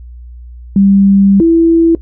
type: tone pair in turn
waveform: sine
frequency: 197.1 / 331.5 Hz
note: G3 / E4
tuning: +10 / +10 cents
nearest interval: major sixth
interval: 900 cents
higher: second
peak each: -4 dBFS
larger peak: neither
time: 0.76-1.4 / 1.4-1.95 s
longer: first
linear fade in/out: 2 ms
effects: noise-tail reverb RT60 0.1 s tail -18 dB re dry + added 60 Hz sine -28 dBFS peak until 2.01 s